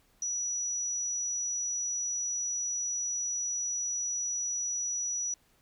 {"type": "tone", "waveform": "sine", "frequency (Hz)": 5870, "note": "F#8", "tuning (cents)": -15, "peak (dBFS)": -30, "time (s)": [0.22, 5.34], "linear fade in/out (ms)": 2, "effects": ["pink hiss -67 dBFS RMS until 5.61 s"]}